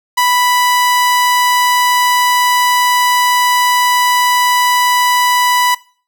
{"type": "tone", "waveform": "sawtooth", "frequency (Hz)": 987.8, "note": "B5", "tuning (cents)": 0, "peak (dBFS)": -6, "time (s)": [0.17, 5.75], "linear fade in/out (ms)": 10, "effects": ["noise-tail reverb RT60 0.4 s tail -20 dB re dry"]}